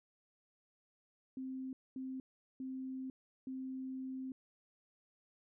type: tone bursts at uneven times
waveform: sine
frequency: 261.6 Hz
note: C4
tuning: in tune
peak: -40 dBFS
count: 4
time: 1.37-1.73 / 1.96-2.2 / 2.6-3.1 / 3.47-4.32 s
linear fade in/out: 2 ms
effects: none